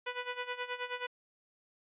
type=tone with tremolo; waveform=10% pulse; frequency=493.9 Hz; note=B4; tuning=in tune; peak=-25 dBFS; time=0.06-1.07 s; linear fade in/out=10 ms; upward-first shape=sine; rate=9.4 Hz; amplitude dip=80%; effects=resampled to 8000 Hz